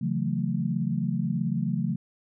sine chord, F# minor seventh, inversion second, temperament just, 138.75 / 166.5 / 185 / 222 Hz, C#3 / E3 / F#3 / A3, +2 / +18 / 0 / +16 cents, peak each -30 dBFS, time 0.01-1.96 s, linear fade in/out 10 ms, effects none

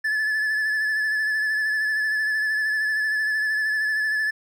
triangle tone with vibrato, 1732 Hz, A6, 28 cents flat, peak -19 dBFS, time 0.04-4.31 s, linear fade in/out 10 ms, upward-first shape sine, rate 13 Hz, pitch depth 31 cents each way, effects none

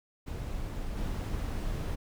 brown noise with level steps, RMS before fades -36 / -33 dBFS, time 0.26-1.96 s, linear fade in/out 20 ms, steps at 0.96 s, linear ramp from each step 20 ms, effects none

